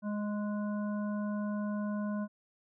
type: harmonic tone with a mistuned harmonic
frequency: 207.7 Hz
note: G#3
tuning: in tune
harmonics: 1 / 3 / 5 / 7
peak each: -32 / -42 / -46 / -49 dBFS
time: 0.02-2.28 s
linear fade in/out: 50 ms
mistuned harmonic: 7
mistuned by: +22 cents
effects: none